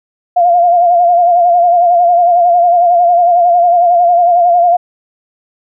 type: tone with vibrato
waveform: sine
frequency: 698.5 Hz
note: F5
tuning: in tune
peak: -5 dBFS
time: 0.36-4.77 s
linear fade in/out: 10 ms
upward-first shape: sine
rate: 11 Hz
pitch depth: 50 cents each way
effects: none